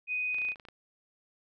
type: tone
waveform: sine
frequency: 2495 Hz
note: D#7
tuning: 4 cents sharp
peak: -29 dBFS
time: 0.07-0.55 s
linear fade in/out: 50 ms
type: clicks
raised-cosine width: 0.3 ms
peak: -32 dBFS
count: 10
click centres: 0.345 / 0.385 / 0.418 / 0.45 / 0.487 / 0.519 / 0.558 / 0.598 / 0.652 / 0.686 s
effects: none